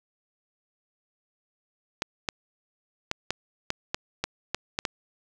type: clicks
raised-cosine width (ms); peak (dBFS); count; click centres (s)
0.2; -9; 10; 2.021 / 2.288 / 3.114 / 3.306 / 3.704 / 3.945 / 4.24 / 4.546 / 4.789 / 4.852
effects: none